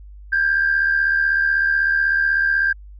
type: tone pair together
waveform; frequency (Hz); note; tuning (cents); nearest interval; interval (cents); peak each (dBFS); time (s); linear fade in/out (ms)
sine; 1585.1 / 1661.2; G6 / G#6; +19 / 0; minor second; 81; -15 / -22; 0.32-2.73; 10
effects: tanh soft clip ceiling -9 dBFS + added 50 Hz sine -37 dBFS peak until 2.99 s